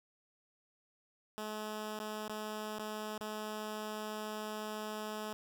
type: tone with dropouts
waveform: 10% pulse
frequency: 213.9 Hz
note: A3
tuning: 49 cents flat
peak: -31 dBFS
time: 1.38-5.33 s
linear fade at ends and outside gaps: 0 ms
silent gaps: 1.99-2 / 2.281-2.296 / 2.786-2.794 / 3.179-3.209 s
effects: none